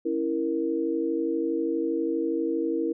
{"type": "chord", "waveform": "sine", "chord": "A# diminished", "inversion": "first", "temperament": "equal", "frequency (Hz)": [277.2, 329.6, 466.2], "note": ["C#4", "E4", "A#4"], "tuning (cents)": [0, 0, 0], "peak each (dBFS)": [-32, -26, -29], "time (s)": [0.05, 2.93], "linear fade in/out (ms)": 10, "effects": []}